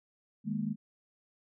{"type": "chord", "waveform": "sine", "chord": "D# suspended fourth", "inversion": "none", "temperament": "equal", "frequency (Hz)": [155.56, 207.7, 233.1], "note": ["D#3", "G#3", "A#3"], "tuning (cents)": [0, 0, 0], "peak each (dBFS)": [-38, -33, -36], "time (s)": [0.44, 0.76], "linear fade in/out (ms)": 50, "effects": []}